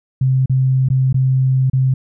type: tone with dropouts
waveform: sine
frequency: 131.1 Hz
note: C3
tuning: 4 cents sharp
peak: -11 dBFS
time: 0.21-1.94 s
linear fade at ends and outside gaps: 5 ms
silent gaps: 0.459-0.496 / 0.887-0.901 / 1.128-1.143 / 1.699-1.732 s
effects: none